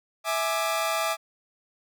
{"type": "tone cluster", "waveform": "sawtooth", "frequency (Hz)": [656, 836, 1187], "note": ["E5", "G#5", "D6"], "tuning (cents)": [-9, 11, 18], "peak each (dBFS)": [-24, -28, -25], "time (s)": [0.24, 1.17], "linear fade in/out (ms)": 50, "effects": []}